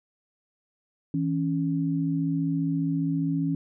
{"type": "tone pair together", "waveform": "sine", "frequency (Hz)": [162.33, 277.2], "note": ["E3", "C#4"], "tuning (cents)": [-26, 0], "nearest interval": "major sixth", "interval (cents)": 926, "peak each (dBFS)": -26, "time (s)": [1.14, 3.55], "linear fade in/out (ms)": 2, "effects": []}